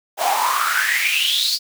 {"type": "noise with high-pass filter sweep", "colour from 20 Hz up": "pink", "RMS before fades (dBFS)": -19, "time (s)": [0.17, 1.59], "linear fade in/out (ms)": 50, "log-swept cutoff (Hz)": [660, 4800], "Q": 9.3, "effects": []}